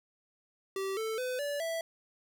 square tone with pitch steps, 387.2 / 442.2 / 505 / 576.8 / 658.8 Hz, G4 / A4 / B4 / D5 / E5, -21 / +9 / +39 / -31 / -1 cents, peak -33 dBFS, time 0.76-1.81 s, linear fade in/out 2 ms, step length 210 ms, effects 12-bit

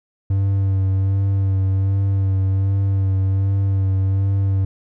triangle tone with vibrato, 96.9 Hz, G2, 20 cents flat, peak -13 dBFS, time 0.3-4.65 s, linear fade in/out 5 ms, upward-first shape sine, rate 1.3 Hz, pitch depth 23 cents each way, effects none

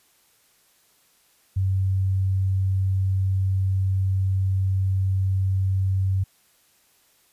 sine tone, 95.5 Hz, G2, 45 cents flat, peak -19 dBFS, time 1.56-6.24 s, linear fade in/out 10 ms, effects white hiss -61 dBFS RMS until 7.32 s + resampled to 32000 Hz

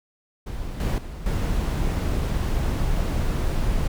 brown noise with level steps, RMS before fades -31 / -22 / -34 / -23 dBFS, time 0.46-3.88 s, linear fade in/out 10 ms, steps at 0.8 / 0.98 / 1.26 s, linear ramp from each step 2 ms, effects none

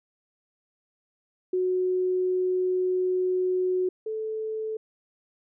sine tone pair in turn, 367.7 / 437.3 Hz, F#4 / A4, -11 / -11 cents, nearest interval minor third, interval 300 cents, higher second, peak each -22 / -28 dBFS, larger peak first, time 1.53-3.89 / 4.06-4.77 s, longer first, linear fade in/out 5 ms, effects none

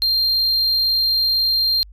triangle tone, 4186 Hz, C8, in tune, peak -14 dBFS, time 0.02-1.83 s, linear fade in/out 0 ms, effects added 50 Hz sine -39 dBFS peak until 1.92 s

